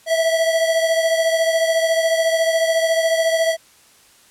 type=beating tone pair; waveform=square; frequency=652 / 666 Hz; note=E5 / E5; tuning=-19 / +18 cents; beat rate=14 Hz; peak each=-17 / -23 dBFS; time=0.06-3.57 s; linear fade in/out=50 ms; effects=white hiss -51 dBFS RMS until 4.3 s + low-pass 11000 Hz 12 dB/octave